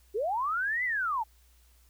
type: linear two-way sweep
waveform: sine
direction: up then down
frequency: 370 to 2053 to 823 Hz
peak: -27 dBFS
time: 0.14-1.24 s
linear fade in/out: 20 ms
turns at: 0.84 s
effects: added 60 Hz sine -59 dBFS peak until 1.89 s + white hiss -66 dBFS RMS until 1.89 s